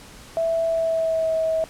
sine tone with pitch glide, 659.3 to 643.5 Hz, E5 to E5, 0 to -42 cents, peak -19 dBFS, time 0.37-1.64 s, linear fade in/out 0 ms, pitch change -42 cents, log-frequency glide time 0.64-1.34 s, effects pink hiss -44 dBFS RMS until 1.69 s + low-pass 11000 Hz 12 dB/octave

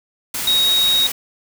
sine tone in noise, 3781 Hz, A#7, 24 cents sharp, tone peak -13 dBFS, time 0.47-1.07 s, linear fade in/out 5 ms, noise white, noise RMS -24 dBFS, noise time 0.34-1.12 s, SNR +8 dB, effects none

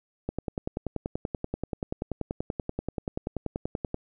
click train, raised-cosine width 2 ms, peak -16 dBFS, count 39, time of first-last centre 0.29-3.944 s, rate 10.4 Hz, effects none

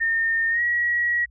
sine tone with pitch glide, 1822 to 1913.7 Hz, A#6 to A#6, -40 to +45 cents, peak -19 dBFS, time 0-1.26 s, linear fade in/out 20 ms, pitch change +85 cents, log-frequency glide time 0.5-0.62 s, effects added 60 Hz sine -50 dBFS peak until 1.3 s

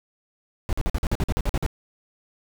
brown noise bursts, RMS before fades -22 dBFS, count 12, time 0.69-1.663 s, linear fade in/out 0 ms, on 38 ms, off 47 ms, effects none

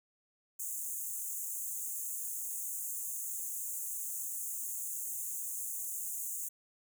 pink high-pass noise, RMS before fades -39 dBFS, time 0.59-6.49 s, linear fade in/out 10 ms, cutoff 6500 Hz, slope 96 dB/octave, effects none

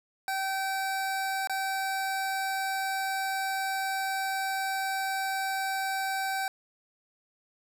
25% pulse tone with dropouts, 772 Hz, G5, 27 cents flat, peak -25 dBFS, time 0.28-6.48 s, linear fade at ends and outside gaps 1 ms, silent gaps 1.473-1.496 s, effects none

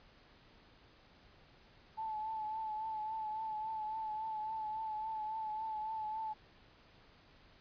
sine tone with vibrato, 870 Hz, A5, 20 cents flat, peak -37 dBFS, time 1.97-6.34 s, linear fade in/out 20 ms, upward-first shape triangle, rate 3.6 Hz, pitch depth 39 cents each way, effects pink hiss -63 dBFS RMS until 7.6 s + resampled to 11025 Hz

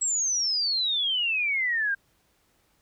sine exponential sweep, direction down, 7810 to 1568 Hz, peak -23 dBFS, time 0.01-1.95 s, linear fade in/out 10 ms, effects pink hiss -67 dBFS RMS until 2.81 s

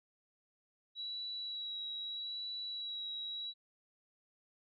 sine tone with vibrato, 3900 Hz, B7, 23 cents flat, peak -39 dBFS, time 0.95-3.54 s, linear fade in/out 50 ms, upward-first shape sine, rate 0.79 Hz, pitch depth 17 cents each way, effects none

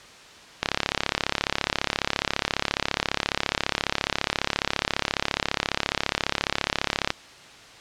click train, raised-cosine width 0.2 ms, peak -3 dBFS, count 225, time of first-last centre 0.63-7.104 s, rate 34.6 Hz, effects white hiss -46 dBFS RMS until 7.8 s + low-pass 5000 Hz 12 dB/octave

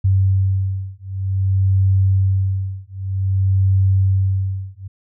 sine beating tone pair, 95.7 / 96.23 Hz, G2 / G2, -41 / -32 cents, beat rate 0.53 Hz, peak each -17 dBFS, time 0.04-4.88 s, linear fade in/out 10 ms, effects none

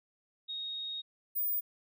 sine tone pair in turn, 3742 / 15007 Hz, A#7 / A#9, +6 / +10 cents, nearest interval 2 octaves, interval 2404 cents, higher second, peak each -36 / -29 dBFS, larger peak second, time 0.48-1.02 / 1.35-1.61 s, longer first, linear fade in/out 20 ms, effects none

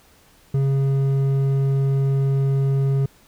sine tone with hard clipping, 136.7 Hz, C#3, 24 cents flat, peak -18 dBFS, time 0.54-3.06 s, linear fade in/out 5 ms, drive 6 dB, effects pink hiss -54 dBFS RMS until 3.27 s

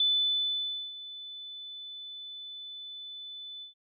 sine tone with ADSR envelope, 3500 Hz, A7, 10 cents flat, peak -22 dBFS, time 0-3.74 s, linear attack 3 ms, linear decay 920 ms, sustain -18 dB, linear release 120 ms, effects none

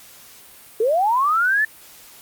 sine linear sweep, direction up, 415.3 to 1784 Hz, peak -15 dBFS, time 0.8-1.65 s, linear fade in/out 5 ms, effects white hiss -45 dBFS RMS until 2.21 s + Opus 48 kbps

